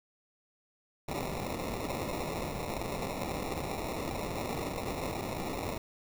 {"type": "noise with sample-and-hold", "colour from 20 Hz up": "white", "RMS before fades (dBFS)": -36, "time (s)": [1.08, 5.78], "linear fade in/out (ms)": 5, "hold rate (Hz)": 1575, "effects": []}